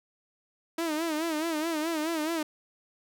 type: tone with vibrato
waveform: sawtooth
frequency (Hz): 319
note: D#4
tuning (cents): +43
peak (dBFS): -24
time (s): 0.78-2.43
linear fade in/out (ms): 5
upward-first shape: sine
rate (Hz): 4.7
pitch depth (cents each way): 100
effects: none